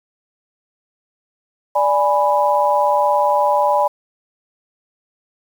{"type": "chord", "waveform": "sine", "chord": "G# diminished", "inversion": "second", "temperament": "equal", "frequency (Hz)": [587.3, 830.6, 987.8], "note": ["D5", "G#5", "B5"], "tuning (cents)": [0, 0, 0], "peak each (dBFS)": -17, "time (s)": [1.75, 3.88], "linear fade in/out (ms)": 10, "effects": ["7-bit"]}